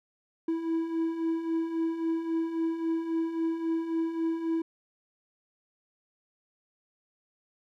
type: beating tone pair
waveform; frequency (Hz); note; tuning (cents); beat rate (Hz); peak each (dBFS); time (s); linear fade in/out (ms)
triangle; 325.1 / 328.8; E4 / E4; -24 / -4; 3.7; -33 / -26; 0.48-4.62; 5
effects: none